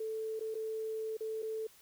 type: tone with dropouts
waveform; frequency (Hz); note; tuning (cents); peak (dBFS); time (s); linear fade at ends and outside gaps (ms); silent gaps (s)
sine; 440; A4; 0; -35; 0-1.67; 5; 0.395-0.407 / 0.544-0.551 / 1.17-1.206 / 1.422-1.427
effects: white hiss -61 dBFS RMS until 1.81 s